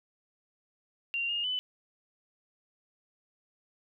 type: tone with pitch steps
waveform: sine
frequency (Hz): 2769 / 2837 / 3002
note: F7 / F7 / F#7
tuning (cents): -15 / +27 / +24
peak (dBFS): -29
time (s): 1.14-1.59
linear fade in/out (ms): 0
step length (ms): 150
effects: none